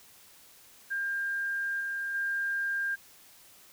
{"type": "tone with level steps", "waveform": "sine", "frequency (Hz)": 1600, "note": "G6", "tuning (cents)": 35, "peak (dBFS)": [-29, -31, -28], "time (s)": [0.9, 2.96], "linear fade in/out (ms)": 20, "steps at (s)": [1.8, 2.14], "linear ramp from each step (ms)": 10, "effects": ["white hiss -56 dBFS RMS until 3.72 s"]}